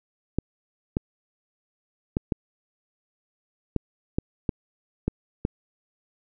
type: clicks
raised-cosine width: 3 ms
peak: -10 dBFS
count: 9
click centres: 0.386 / 0.969 / 2.169 / 2.322 / 3.763 / 4.185 / 4.492 / 5.08 / 5.451 s
effects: none